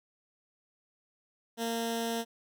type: tone with notch filter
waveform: 10% pulse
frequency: 230.1 Hz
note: A#3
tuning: 22 cents flat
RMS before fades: -33 dBFS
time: 1.57-2.25 s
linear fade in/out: 50 ms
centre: 1200 Hz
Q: 1.3
effects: none